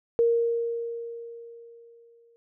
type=tone with exponential decay; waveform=sine; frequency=466.2 Hz; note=A#4; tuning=in tune; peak=-17 dBFS; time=0.19-2.36 s; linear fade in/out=0 ms; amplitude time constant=470 ms; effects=none